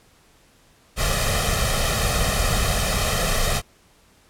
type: noise with comb filter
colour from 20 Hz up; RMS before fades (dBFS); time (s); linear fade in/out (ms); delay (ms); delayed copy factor
pink; -21; 0.96-3.62; 50; 1.6; +0.8
effects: pink hiss -56 dBFS RMS until 4.29 s + low-pass 12000 Hz 12 dB/octave